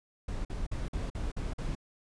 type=noise bursts; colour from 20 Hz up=brown; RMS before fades=-34 dBFS; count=7; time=0.28-1.752 s; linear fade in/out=5 ms; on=170 ms; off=47 ms; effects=resampled to 22050 Hz